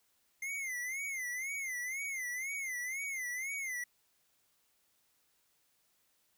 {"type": "tone with vibrato", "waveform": "square", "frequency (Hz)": 2093, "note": "C7", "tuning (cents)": 0, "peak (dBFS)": -37, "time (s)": [0.42, 3.84], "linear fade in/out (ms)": 5, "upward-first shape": "sine", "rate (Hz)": 2, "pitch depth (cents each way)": 130, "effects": ["white hiss -74 dBFS RMS until 6.37 s"]}